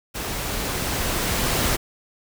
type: noise with level ramp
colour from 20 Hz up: pink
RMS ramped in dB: -29 to -21 dBFS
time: 0.14-1.77 s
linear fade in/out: 20 ms
effects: none